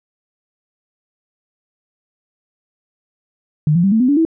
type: tone with pitch steps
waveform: sine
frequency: 151.7 / 172.26 / 195.6 / 222.1 / 252.2 / 286.4 / 325.2 Hz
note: D#3 / F3 / G3 / A3 / B3 / D4 / E4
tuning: -44 / -23 / -4 / +16 / +36 / -43 / -23 cents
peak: -10 dBFS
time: 3.67-4.251 s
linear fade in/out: 2 ms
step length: 83 ms
effects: none